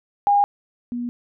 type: tone pair in turn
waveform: sine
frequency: 812 / 241.4 Hz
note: G#5 / B3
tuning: -39 / -39 cents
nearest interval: octave + major sixth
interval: 2100 cents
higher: first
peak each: -13 / -24 dBFS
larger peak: first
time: 0.27-0.44 / 0.92-1.09 s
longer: neither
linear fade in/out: 0 ms
effects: none